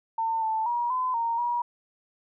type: tone with pitch steps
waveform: sine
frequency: 902 / 882 / 955 / 1017 / 926 / 959 Hz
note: A5 / A5 / A#5 / C6 / A#5 / A#5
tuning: +43 / +4 / +42 / -50 / -12 / +49 cents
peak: -24 dBFS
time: 0.18-1.62 s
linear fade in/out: 5 ms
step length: 240 ms
effects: none